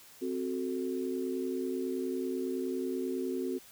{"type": "chord", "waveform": "sine", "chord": "F# diminished", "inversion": "second", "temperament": "equal", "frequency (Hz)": [261.6, 370, 440], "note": ["C4", "F#4", "A4"], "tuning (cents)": [0, 0, 0], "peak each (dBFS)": [-35, -34, -40], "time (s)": [0.21, 3.59], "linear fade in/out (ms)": 20, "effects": ["white hiss -55 dBFS RMS until 3.71 s"]}